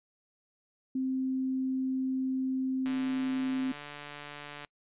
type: tone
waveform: sine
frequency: 261.6 Hz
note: C4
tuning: in tune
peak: -28 dBFS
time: 0.95-3.72 s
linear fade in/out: 5 ms
type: click train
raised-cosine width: 0.3 ms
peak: -27 dBFS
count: 262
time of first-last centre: 2.86-4.648 s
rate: 146 Hz
effects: noise-tail reverb RT60 0.1 s tail -25 dB re dry + resampled to 8000 Hz